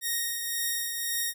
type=tone with tremolo; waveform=5% pulse; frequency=1864.7 Hz; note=A#6; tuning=in tune; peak=-16 dBFS; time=0.01-1.34 s; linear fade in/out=50 ms; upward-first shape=triangle; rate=1.9 Hz; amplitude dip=45%; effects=none